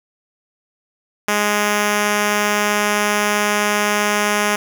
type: tone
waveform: 5% pulse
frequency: 207.7 Hz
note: G#3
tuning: in tune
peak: -4 dBFS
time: 1.28-4.56 s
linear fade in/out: 5 ms
effects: none